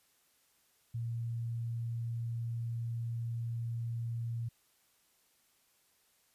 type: tone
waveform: sine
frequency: 116.54 Hz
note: A#2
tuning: in tune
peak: -34 dBFS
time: 0.94-4.49 s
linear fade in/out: 10 ms
effects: white hiss -71 dBFS RMS until 6.34 s + resampled to 32000 Hz